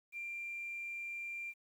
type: tone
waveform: sine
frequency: 2376 Hz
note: D7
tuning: 20 cents sharp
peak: -39 dBFS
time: 0.12-1.54 s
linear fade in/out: 50 ms
effects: tanh soft clip ceiling -35 dBFS + 11-bit